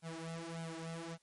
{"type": "tone with flanger", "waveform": "sawtooth", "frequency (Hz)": 164.81, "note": "E3", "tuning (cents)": 0, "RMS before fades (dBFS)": -44, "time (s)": [0.02, 1.18], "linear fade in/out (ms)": 50, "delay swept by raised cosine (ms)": [1.3, 4.6], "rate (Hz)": 1.7, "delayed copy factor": 1, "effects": ["white hiss -75 dBFS RMS until 1.22 s", "MP3 48 kbps"]}